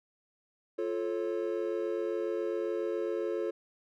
triangle chord, F augmented, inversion none, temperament just, 349.2 / 436.5 / 545.7 Hz, F4 / A4 / C#5, 0 / -14 / -27 cents, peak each -32 / -32 / -35 dBFS, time 0.78-3.51 s, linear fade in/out 10 ms, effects none

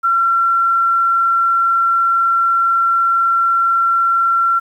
sine tone, 1361 Hz, F6, 45 cents flat, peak -11 dBFS, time 0.03-4.6 s, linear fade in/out 20 ms, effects 8-bit

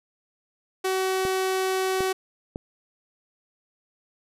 sawtooth tone, 377.6 Hz, F#4, 35 cents sharp, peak -19 dBFS, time 0.84-2.13 s, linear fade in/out 10 ms
clicks, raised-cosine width 2 ms, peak -18 dBFS, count 3, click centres 1.252 / 2.006 / 2.559 s
effects resampled to 32000 Hz

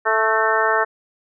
harmonic tone with a mistuned harmonic, 220 Hz, A3, in tune, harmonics 2 / 3 / 4 / 5 / 6 / 7 / 8, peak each -23 / -23 / -23 / -23 / -23 / -23 / -23 dBFS, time 0.05-0.85 s, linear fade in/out 20 ms, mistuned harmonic 8, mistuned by +43 cents, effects none

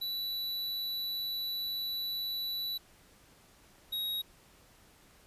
square tone pair in turn, 3951 / 3792 Hz, B7 / A#7, 0 / +29 cents, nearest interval minor second, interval 71 cents, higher first, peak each -34 / -33 dBFS, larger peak second, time 0.01-2.78 / 3.92-4.22 s, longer first, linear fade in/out 10 ms, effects pink hiss -61 dBFS RMS until 5.26 s + resampled to 32000 Hz

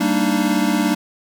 square chord, Eb major seventh, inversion first, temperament equal with one note detuned, 196 / 229.7 / 293.7 / 311.1 Hz, G3 / Bb3 / D4 / Eb4, 0 / -25 / 0 / 0 cents, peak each -22 / -22 / -21 / -24 dBFS, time 0-0.95 s, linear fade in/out 10 ms, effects none

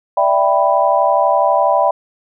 sine chord, E minor seventh, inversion third, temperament equal, 587.3 / 659.3 / 784 / 987.8 Hz, D5 / E5 / G5 / B5, 0 / 0 / 0 / 0 cents, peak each -16 dBFS, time 0.17-1.91 s, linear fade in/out 5 ms, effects none

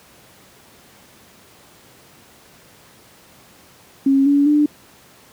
sine tone with pitch steps, 272.6 / 284.3 / 296.6 Hz, C#4 / C#4 / D4, -29 / +44 / +17 cents, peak -11 dBFS, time 4.06-4.66 s, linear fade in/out 5 ms, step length 200 ms, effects pink hiss -48 dBFS RMS until 5.32 s + high-pass 100 Hz 12 dB/octave

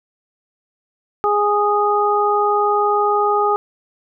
harmonic tone, 413.6 Hz, G#4, 7 cents flat, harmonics 1 / 2 / 3, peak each -18 / -18 / -18 dBFS, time 1.24-3.56 s, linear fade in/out 0 ms, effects none

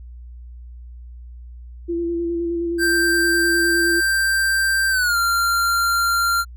sine tone with vibrato, 340 Hz, F4, 46 cents flat, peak -20 dBFS, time 1.88-4.01 s, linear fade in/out 20 ms, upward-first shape square, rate 9.6 Hz, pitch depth 16 cents each way
square tone with pitch glide, 1571 to 1383.5 Hz, G6 to F6, +3 to -17 cents, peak -17 dBFS, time 2.78-6.45 s, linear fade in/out 50 ms, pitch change -220 cents, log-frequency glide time 4.9-5.17 s
effects added 60 Hz sine -35 dBFS peak until 6.56 s

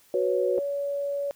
sine chord, F# suspended fourth, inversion none, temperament just, 370 / 493.3 / 555 Hz, F#4 / B4 / C#5, 0 / -2 / +2 cents, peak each -26 dBFS, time 0.14-0.59 s, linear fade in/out 2 ms
sine tone, 566 Hz, C#5, 36 cents sharp, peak -26 dBFS, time 0.58-1.31 s, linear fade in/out 0 ms
effects white hiss -59 dBFS RMS until 1.35 s

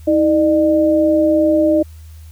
sine tone pair together, 319.6 / 603 Hz, D#4 / D5, +47 / +46 cents, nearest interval major seventh, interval 1099 cents, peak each -13 dBFS, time 0.07-1.83 s, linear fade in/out 10 ms, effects added 79 Hz sine -34 dBFS peak until 2.31 s + white hiss -51 dBFS RMS until 2.31 s

